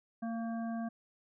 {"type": "harmonic tone with a mistuned harmonic", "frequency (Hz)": 227.8, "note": "A#3", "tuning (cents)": -40, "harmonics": [1, 3, 5, 7], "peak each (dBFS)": [-35, -42, -52, -52], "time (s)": [0.22, 0.89], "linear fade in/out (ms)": 10, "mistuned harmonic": 3, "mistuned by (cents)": 18, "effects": []}